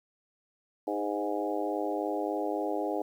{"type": "harmonic tone with a mistuned harmonic", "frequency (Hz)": 103.5, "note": "G#2", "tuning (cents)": -5, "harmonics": [3, 4, 5, 6, 7, 8], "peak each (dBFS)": [-34, -35, -36, -37, -37, -38], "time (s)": [0.87, 3.02], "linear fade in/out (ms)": 5, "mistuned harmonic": 4, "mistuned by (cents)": -18, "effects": ["10-bit"]}